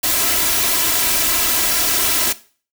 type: noise with comb filter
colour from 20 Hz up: white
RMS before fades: -17 dBFS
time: 0.03-2.33 s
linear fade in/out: 10 ms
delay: 3 ms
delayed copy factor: +0.7
effects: noise-tail reverb RT60 0.4 s tail -17 dB re dry